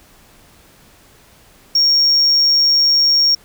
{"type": "tone", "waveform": "triangle", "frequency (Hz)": 5550, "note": "F8", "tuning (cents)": -12, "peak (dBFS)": -8, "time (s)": [1.75, 3.35], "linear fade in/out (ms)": 5, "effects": ["tanh soft clip ceiling -4 dBFS", "pink hiss -48 dBFS RMS until 3.44 s"]}